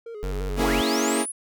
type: tone with vibrato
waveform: triangle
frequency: 440 Hz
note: A4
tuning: in tune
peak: -32 dBFS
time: 0.06-0.7 s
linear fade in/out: 5 ms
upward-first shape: square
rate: 5.8 Hz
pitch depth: 83 cents each way
type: tone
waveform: square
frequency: 47.78 Hz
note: G1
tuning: 44 cents flat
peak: -27 dBFS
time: 0.23-0.81 s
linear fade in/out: 0 ms
type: chord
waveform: sawtooth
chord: A# half-diminished seventh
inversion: none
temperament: equal with one note detuned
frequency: 233.1 / 279.1 / 329.6 / 415.3 Hz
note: A#3 / C#4 / E4 / G#4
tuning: 0 / +12 / 0 / 0 cents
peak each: -23 dBFS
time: 0.56-1.26 s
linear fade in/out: 50 ms
type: linear sweep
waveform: sine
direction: up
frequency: 36.91 to 10660 Hz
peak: -29 dBFS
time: 0.59-1.32 s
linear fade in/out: 10 ms
effects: none